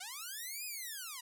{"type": "linear two-way sweep", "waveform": "5% pulse", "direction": "up then down", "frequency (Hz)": [698.5, 2528, 937], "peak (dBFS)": -31, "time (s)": [0, 1.21], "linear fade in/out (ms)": 10, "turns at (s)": 0.65, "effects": []}